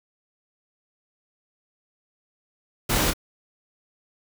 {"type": "noise with echo", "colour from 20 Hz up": "pink", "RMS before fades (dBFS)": -23, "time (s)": [2.89, 3.11], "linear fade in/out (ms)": 10, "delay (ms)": 26, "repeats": 1, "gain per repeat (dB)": -5, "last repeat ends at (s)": 3.136, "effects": []}